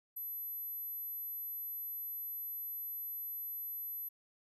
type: tone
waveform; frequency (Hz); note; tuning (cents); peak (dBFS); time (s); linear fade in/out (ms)
sine; 12000; F#9; +23; -39; 0.16-4.09; 10
effects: none